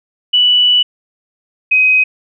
sine tone pair in turn, 2960 / 2520 Hz, F#7 / D#7, 0 / +21 cents, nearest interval minor third, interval 279 cents, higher first, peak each -7 dBFS, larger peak neither, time 0.33-0.83 / 1.71-2.04 s, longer first, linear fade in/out 10 ms, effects none

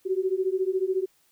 sine beating tone pair, 370 / 384 Hz, F#4 / G4, 0 / -36 cents, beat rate 14 Hz, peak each -26 dBFS, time 0.05-1.06 s, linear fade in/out 20 ms, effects white hiss -65 dBFS RMS until 1.31 s

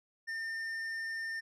sine tone with tanh clipping, 1808 Hz, A6, 47 cents sharp, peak -37 dBFS, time 0.27-1.41 s, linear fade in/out 20 ms, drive 8 dB, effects none

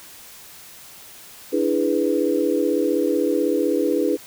sine chord, E dominant seventh, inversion third, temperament equal, 293.7 / 329.6 / 415.3 / 493.9 Hz, D4 / E4 / G#4 / B4, 0 / 0 / 0 / 0 cents, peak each -23 dBFS, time 1.52-4.17 s, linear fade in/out 20 ms, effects white hiss -43 dBFS RMS until 4.26 s

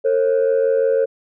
sine tone pair together, 453.9 / 539.8 Hz, A#4 / C#5, -46 / -46 cents, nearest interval minor third, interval 300 cents, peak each -15 dBFS, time 0.04-1.06 s, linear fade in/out 20 ms, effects tanh soft clip ceiling -10 dBFS

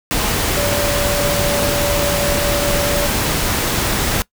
sine tone in noise, 577 Hz, D5, 31 cents flat, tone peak -19 dBFS, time 0.57-3.07 s, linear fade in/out 0 ms, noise pink, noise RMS -18 dBFS, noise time 0.11-4.22 s, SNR -4 dB, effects noise-tail reverb RT60 0.1 s tail -22 dB re dry

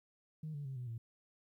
sine tone with pitch steps, 155.56 / 144.31 / 133.87 / 124.18 / 115.2 Hz, D#3 / D3 / C3 / B2 / A#2, 0 / -30 / +40 / +10 / -20 cents, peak -39 dBFS, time 0.43-0.98 s, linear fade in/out 5 ms, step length 110 ms, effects tanh soft clip ceiling -36 dBFS + 13-bit

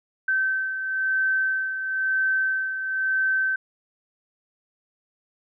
sine beating tone pair, 1543 / 1544 Hz, G6 / G6, -28 / -27 cents, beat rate 1 Hz, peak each -22 / -30 dBFS, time 0.28-3.56 s, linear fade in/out 5 ms, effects none

